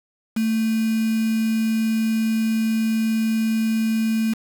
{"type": "tone with quantisation", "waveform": "sine", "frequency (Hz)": 222.4, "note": "A3", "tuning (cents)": 19, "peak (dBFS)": -18, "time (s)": [0.36, 4.34], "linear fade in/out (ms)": 10, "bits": 5, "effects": []}